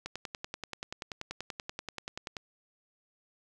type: click train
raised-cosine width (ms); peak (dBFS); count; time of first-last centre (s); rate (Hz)
0.2; -20; 25; 0.06-2.368; 10.4
effects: none